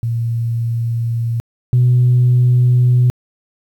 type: tone pair in turn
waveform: sine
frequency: 116.3 / 123.83 Hz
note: A#2 / B2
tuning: -4 / +5 cents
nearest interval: minor second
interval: 109 cents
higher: second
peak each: -15 / -7 dBFS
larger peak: second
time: 0.03-1.4 / 1.73-3.1 s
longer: neither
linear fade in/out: 0 ms
effects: tanh soft clip ceiling -5 dBFS + 8-bit